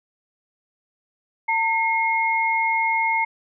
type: tone pair together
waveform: sine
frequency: 905 / 2150 Hz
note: A5 / C7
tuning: +48 / +47 cents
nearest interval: octave + minor third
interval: 1499 cents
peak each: -21 dBFS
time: 1.48-3.25 s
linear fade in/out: 10 ms
effects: none